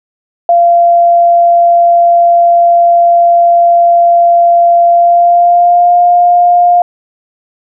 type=tone with pitch glide; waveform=sine; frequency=689 to 704.7 Hz; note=F5 to F5; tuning=-24 to +15 cents; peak=-3 dBFS; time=0.49-6.82 s; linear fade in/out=2 ms; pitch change=+39 cents; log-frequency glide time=4.88-5.96 s; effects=none